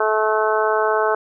harmonic tone, 216.5 Hz, A3, 28 cents flat, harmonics 2 / 3 / 4 / 5 / 6 / 7, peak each -20 / -22 / -23 / -24 / -25 / -25 dBFS, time 0-1.15 s, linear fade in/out 5 ms, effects none

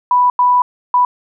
sine tone bursts at uneven times, 987.8 Hz, B5, in tune, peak -8 dBFS, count 3, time 0.11-0.3 / 0.39-0.62 / 0.94-1.05 s, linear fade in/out 2 ms, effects none

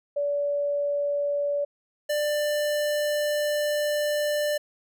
sine / square tone pair in turn, 575 / 592.9 Hz, D5 / D5, -37 / +16 cents, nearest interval minor second, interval 53 cents, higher second, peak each -23 / -24 dBFS, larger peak first, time 0.16-1.65 / 2.09-4.58 s, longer second, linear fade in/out 10 ms, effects none

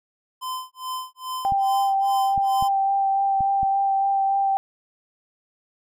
square tone with tremolo, 1026 Hz, C6, 34 cents flat, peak -27 dBFS, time 0.41-2.69 s, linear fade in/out 20 ms, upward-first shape sine, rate 2.4 Hz, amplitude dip 100%
sine tone with vibrato, 785 Hz, G5, 2 cents sharp, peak -18 dBFS, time 1.45-4.57 s, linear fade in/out 0 ms, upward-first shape sine, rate 3.5 Hz, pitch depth 12 cents each way
clicks, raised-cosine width 5 ms, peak -21 dBFS, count 5, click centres 1.522 / 2.378 / 2.625 / 3.407 / 3.631 s
effects none

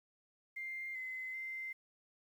sine tone with pitch steps, 2101 / 2046 / 2080 Hz, C7 / C7 / C7, +7 / -39 / -11 cents, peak -40 dBFS, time 0.56-1.73 s, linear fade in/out 10 ms, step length 390 ms, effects 11-bit

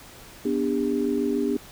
sine chord, G major, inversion first, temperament equal with one note detuned, 246.9 / 293.7 / 401.4 Hz, B3 / D4 / G4, 0 / 0 / +41 cents, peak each -26 dBFS, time 0.45-1.57 s, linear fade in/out 5 ms, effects pink hiss -46 dBFS RMS until 1.71 s

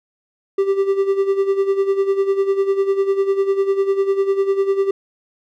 triangle tone with tremolo, 392 Hz, G4, in tune, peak -10 dBFS, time 0.58-4.91 s, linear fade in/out 5 ms, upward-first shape sine, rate 10 Hz, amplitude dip 70%, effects none

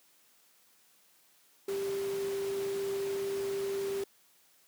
sine tone in noise, 394.1 Hz, G4, 9 cents sharp, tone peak -31 dBFS, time 1.68-4.04 s, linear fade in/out 5 ms, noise pink, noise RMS -44 dBFS, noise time 1.68-4.04 s, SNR +10 dB, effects white hiss -65 dBFS RMS until 4.67 s + high-pass 150 Hz 12 dB/octave

